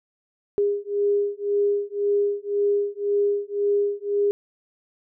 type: beating tone pair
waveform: sine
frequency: 406.2 / 408.1 Hz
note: G#4 / G#4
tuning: -38 / -30 cents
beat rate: 1.9 Hz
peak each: -23 dBFS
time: 0.58-4.31 s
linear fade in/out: 0 ms
effects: none